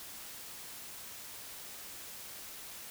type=silence; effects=white hiss -47 dBFS RMS until 2.9 s